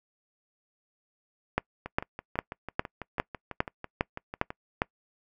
two click trains, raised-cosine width 0.5 ms, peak -21 / -9 dBFS, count 17 / 9, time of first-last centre 1.86-4.505 / 1.58-4.819 s, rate 6.05 / 2.47 Hz, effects noise-tail reverb RT60 0.1 s tail -25 dB re dry

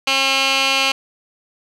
15% pulse tone with band-pass filter, 269.8 Hz, C#4, 47 cents flat, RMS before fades -17 dBFS, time 0.07-0.92 s, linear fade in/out 5 ms, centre 3200 Hz, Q 1.7, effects none

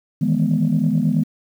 sine chord, E major seventh, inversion third, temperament equal with one note detuned, 155.56 / 164.81 / 207.7 / 244.2 Hz, D#3 / E3 / G#3 / B3, 0 / 0 / 0 / -19 cents, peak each -20 dBFS, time 0.21-1.24 s, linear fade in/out 10 ms, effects tanh soft clip ceiling -8 dBFS + 8-bit

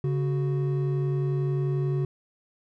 triangle tone pair together, 140.41 / 370 Hz, C#3 / F#4, +23 / 0 cents, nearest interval octave + perfect fourth, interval 1677 cents, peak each -22 / -29 dBFS, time 0.04-2.05 s, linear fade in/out 2 ms, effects none

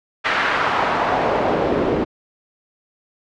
pink noise with band-pass filter sweep, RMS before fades -19 dBFS, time 0.24-2.05 s, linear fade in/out 20 ms, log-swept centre 1700 to 340 Hz, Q 1.3, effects low-pass 4000 Hz 12 dB/octave

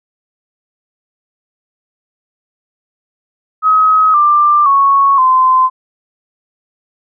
sine tone with pitch steps, 1271 / 1185.9 / 1106.5 / 1032.4 Hz, D#6 / D6 / C#6 / C6, +36 / +16 / -3 / -23 cents, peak -6 dBFS, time 3.62-5.7 s, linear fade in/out 50 ms, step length 520 ms, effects none

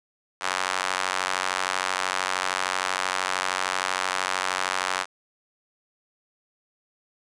square tone with high-pass filter, 46.51 Hz, F#1, 10 cents sharp, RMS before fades -27 dBFS, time 0.4-5.06 s, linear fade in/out 50 ms, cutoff 1100 Hz, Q 1.3, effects resampled to 22050 Hz + 8-bit

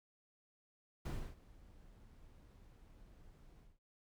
brown noise with ADSR envelope, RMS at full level -38 dBFS, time 1.05-3.79 s, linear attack 8 ms, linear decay 290 ms, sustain -22 dB, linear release 190 ms, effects none

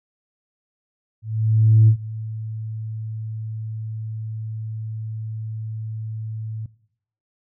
sine tone with ADSR envelope, 110 Hz, A2, in tune, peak -7 dBFS, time 1.22-6.66 s, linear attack 660 ms, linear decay 86 ms, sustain -19 dB, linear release 3 ms, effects noise-tail reverb RT60 0.7 s tail -21 dB re dry + tanh soft clip ceiling -5 dBFS

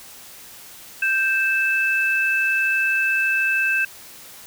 sine tone pair together, 1568 / 2627 Hz, G6 / E7, 0 / -7 cents, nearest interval major sixth, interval 893 cents, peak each -20 dBFS, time 1.02-3.85 s, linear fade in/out 5 ms, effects white hiss -42 dBFS RMS until 4.46 s

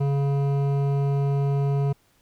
sine tone with hard clipping, 140 Hz, C#3, 18 cents sharp, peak -22 dBFS, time 0-1.93 s, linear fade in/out 10 ms, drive 12 dB, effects pink hiss -63 dBFS RMS until 2.21 s

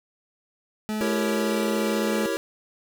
40% pulse tone, 215 Hz, A3, 40 cents flat, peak -25 dBFS, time 0.89-2.26 s, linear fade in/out 0 ms
square chord, E diminished seventh, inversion none, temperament equal with one note detuned, 332.5 / 392 / 466.2 / 554.4 Hz, E4 / G4 / Bb4 / Db5, +15 / 0 / 0 / 0 cents, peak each -31 dBFS, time 1.01-2.37 s, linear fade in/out 0 ms
effects none

